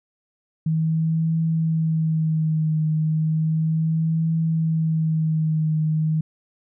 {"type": "tone with vibrato", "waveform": "sine", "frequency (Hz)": 159.1, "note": "D#3", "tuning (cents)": 39, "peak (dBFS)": -18, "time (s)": [0.66, 6.21], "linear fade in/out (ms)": 5, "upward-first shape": "triangle", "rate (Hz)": 0.34, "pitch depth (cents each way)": 38, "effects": []}